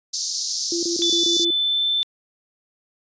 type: band-pass noise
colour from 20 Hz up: white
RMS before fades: -26 dBFS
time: 0.13-1.45 s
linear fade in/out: 10 ms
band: 4400 to 6400 Hz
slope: 48 dB/octave
type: tone bursts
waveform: sine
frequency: 341.3 Hz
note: F4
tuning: 40 cents flat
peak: -23 dBFS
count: 6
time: 0.72-1.505 s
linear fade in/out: 2 ms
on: 110 ms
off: 25 ms
type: tone with pitch glide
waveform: sine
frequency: 3485 to 3538 Hz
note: A7 to A7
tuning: -17 to +9 cents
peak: -18 dBFS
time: 1.02-2.03 s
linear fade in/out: 0 ms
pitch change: +26 cents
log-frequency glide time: 1.13-1.86 s
effects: resampled to 16000 Hz